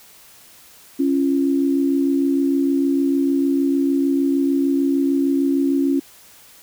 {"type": "tone pair together", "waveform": "sine", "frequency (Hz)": [276.2, 342.8], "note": ["C#4", "F4"], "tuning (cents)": [-6, -32], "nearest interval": "major third", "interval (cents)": 374, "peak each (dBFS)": [-16, -22], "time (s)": [0.99, 6], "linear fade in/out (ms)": 10, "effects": ["white hiss -47 dBFS RMS until 6.62 s"]}